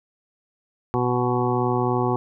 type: harmonic tone with a mistuned harmonic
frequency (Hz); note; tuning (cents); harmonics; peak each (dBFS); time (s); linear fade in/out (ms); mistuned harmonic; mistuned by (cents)
123.47; B2; 0; 1 / 2 / 3 / 4 / 6 / 7 / 8 / 9; -25 / -27 / -24 / -31 / -29 / -28 / -33 / -30; 0.94-2.16; 0; 1; -15
effects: none